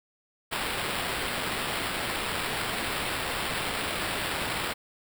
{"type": "noise with sample-and-hold", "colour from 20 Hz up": "blue", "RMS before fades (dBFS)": -31, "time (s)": [0.51, 4.74], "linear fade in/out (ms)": 20, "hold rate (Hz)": 6300, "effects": []}